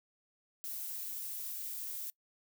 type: noise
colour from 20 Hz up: violet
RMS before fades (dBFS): -41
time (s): 0.64-2.1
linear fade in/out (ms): 0
effects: noise-tail reverb RT60 0.1 s tail -24 dB re dry